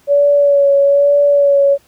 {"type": "tone with vibrato", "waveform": "sine", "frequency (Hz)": 567, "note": "C#5", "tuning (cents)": 39, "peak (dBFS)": -7, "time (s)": [0.07, 1.78], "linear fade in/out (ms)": 50, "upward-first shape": "sine", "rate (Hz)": 1.1, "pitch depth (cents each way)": 24, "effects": ["pink hiss -52 dBFS RMS until 1.87 s", "high-pass 60 Hz 12 dB/octave"]}